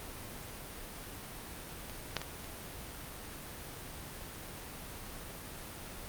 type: clicks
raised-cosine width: 0.2 ms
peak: -29 / -13 / -21 / -30 dBFS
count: 4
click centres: 1.897 / 2.167 / 2.216 / 2.444 s
effects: pink hiss -45 dBFS RMS until 6.08 s + Opus 32 kbps